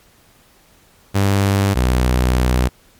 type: tone pair in turn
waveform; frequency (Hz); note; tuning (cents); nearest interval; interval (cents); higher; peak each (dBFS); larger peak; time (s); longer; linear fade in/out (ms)
sawtooth; 99 / 62.37; G2 / B1; +18 / +18; minor sixth; 800; first; -9; neither; 1.14-1.75 / 1.75-2.69; second; 20
effects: pink hiss -52 dBFS RMS until 2.99 s + MP3 96 kbps